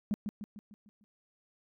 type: tone with echo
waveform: sine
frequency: 207.7 Hz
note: G#3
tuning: in tune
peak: -26 dBFS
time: 0.11-0.14 s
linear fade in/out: 0 ms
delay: 150 ms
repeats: 6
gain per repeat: -6 dB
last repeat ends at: 1.04 s
effects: tanh soft clip ceiling -24 dBFS